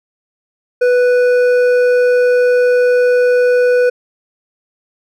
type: tone with hard clipping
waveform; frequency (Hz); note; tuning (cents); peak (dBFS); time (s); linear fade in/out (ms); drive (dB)
triangle; 493.9; B4; 0; -10; 0.81-3.9; 10; 11
effects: none